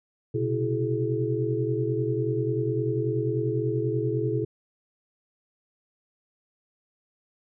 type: tone cluster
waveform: sine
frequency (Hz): 122.9 / 133.1 / 331.9 / 380.7 / 424.3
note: B2 / C3 / E4 / F#4 / G#4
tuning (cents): -8 / +30 / +12 / +49 / +37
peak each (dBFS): -28 / -33 / -30 / -35 / -28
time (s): 0.34-4.45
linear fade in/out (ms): 10
effects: none